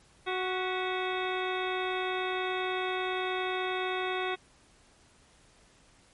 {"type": "harmonic tone with a mistuned harmonic", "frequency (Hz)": 370, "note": "F#4", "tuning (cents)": 0, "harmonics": [1, 2, 3, 4, 5, 6, 7, 9, 10], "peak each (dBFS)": [-33, -36, -38, -39, -40, -41, -41, -43, -43], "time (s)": [0.26, 4.36], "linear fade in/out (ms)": 20, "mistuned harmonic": 5, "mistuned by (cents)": 84, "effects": ["pink hiss -61 dBFS RMS until 6.13 s", "MP3 48 kbps"]}